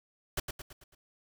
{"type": "noise with echo", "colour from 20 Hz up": "pink", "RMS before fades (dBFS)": -32, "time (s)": [0.37, 0.4], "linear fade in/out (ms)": 5, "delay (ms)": 110, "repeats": 5, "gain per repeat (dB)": -6, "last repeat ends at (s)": 0.95, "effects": []}